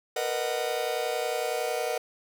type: chord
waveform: 45% pulse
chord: B major seventh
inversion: third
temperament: just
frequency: 463 / 493.9 / 617.4 / 740.8 Hz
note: A#4 / B4 / D#5 / F#5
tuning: -12 / 0 / -14 / +2 cents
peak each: -33 dBFS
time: 0.16-1.98 s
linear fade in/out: 5 ms
effects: none